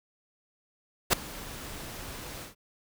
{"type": "noise with ADSR envelope", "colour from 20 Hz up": "pink", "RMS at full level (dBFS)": -18, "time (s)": [1.1, 2.55], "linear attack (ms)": 31, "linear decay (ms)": 4, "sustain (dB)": -23, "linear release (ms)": 130, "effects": []}